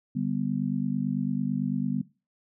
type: chord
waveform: sine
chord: G major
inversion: second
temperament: just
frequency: 147 / 196 / 245 Hz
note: D3 / G3 / B3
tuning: +2 / 0 / -14 cents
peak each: -31 / -30 / -29 dBFS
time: 0.15-2.02 s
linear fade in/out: 10 ms
effects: noise-tail reverb RT60 0.3 s tail -19 dB re dry